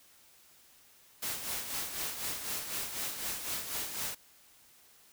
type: noise with tremolo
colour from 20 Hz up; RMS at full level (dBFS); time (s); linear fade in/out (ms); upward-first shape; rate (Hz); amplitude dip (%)
white; -35; 1.22-4.15; 10; sine; 4; 55
effects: white hiss -61 dBFS RMS until 5.12 s